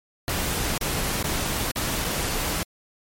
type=noise with dropouts; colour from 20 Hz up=pink; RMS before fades=-26 dBFS; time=0.28-2.63 s; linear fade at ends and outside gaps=0 ms; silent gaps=0.778-0.812 / 1.227-1.242 / 1.713-1.759 / 2.043-2.047 s; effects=MP3 64 kbps